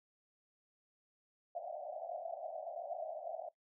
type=band-pass noise; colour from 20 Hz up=pink; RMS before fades=-44 dBFS; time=1.55-3.49 s; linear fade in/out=5 ms; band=600 to 730 Hz; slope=96 dB/octave; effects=noise-tail reverb RT60 0.1 s tail -17 dB re dry